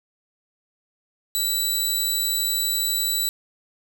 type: tone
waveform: 15% pulse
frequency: 3951 Hz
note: B7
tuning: in tune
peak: -14 dBFS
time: 1.35-3.29 s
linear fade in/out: 0 ms
effects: 7-bit